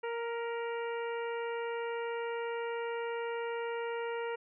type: harmonic tone with a mistuned harmonic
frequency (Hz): 466.2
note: A#4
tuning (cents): 0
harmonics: 1 / 2 / 3 / 4 / 5 / 6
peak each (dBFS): -35 / -41 / -45 / -47 / -49 / -51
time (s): 0.03-4.36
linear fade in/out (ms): 10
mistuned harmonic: 4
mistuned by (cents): +21
effects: none